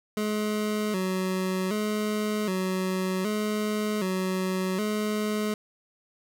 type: tone with vibrato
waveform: 25% pulse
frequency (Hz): 199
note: G3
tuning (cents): +26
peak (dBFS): -22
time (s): 0.17-5.54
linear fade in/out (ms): 2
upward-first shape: square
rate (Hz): 0.65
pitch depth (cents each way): 110
effects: none